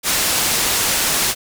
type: low-pass noise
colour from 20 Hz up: white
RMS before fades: -18 dBFS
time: 0.03-1.35 s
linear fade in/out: 50 ms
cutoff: 11000 Hz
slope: 12 dB/octave
effects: none